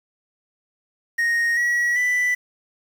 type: tone with pitch steps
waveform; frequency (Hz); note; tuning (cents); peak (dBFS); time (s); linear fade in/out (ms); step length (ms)
triangle; 1864.7 / 1921.6 / 1980.2; A#6 / B6 / B6; 0 / -48 / +4; -16; 1.18-2.35; 10; 390
effects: 7-bit